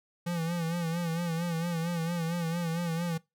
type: tone with vibrato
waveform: square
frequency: 168.5 Hz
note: E3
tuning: 38 cents sharp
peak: -30 dBFS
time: 0.26-3.18 s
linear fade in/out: 10 ms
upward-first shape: sine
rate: 4.4 Hz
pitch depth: 66 cents each way
effects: noise-tail reverb RT60 0.2 s tail -21 dB re dry